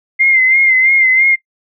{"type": "tone with vibrato", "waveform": "sine", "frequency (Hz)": 2093, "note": "C7", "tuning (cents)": 0, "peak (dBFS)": -7, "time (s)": [0.19, 1.36], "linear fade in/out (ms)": 20, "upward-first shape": "sine", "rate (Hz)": 3, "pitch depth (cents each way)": 49, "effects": ["noise-tail reverb RT60 0.1 s tail -19 dB re dry"]}